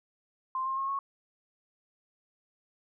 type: tone with pitch steps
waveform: sine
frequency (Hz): 1046 / 1063.7 / 1081.6 / 1099.9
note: C6 / C6 / C#6 / C#6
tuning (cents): -1 / +28 / -43 / -14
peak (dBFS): -29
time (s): 0.55-0.99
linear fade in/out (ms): 2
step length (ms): 110
effects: none